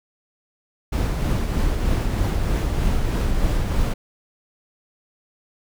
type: noise with tremolo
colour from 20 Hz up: brown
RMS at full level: -19 dBFS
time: 0.92-3.94 s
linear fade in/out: 10 ms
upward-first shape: triangle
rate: 3.2 Hz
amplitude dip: 35%
effects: none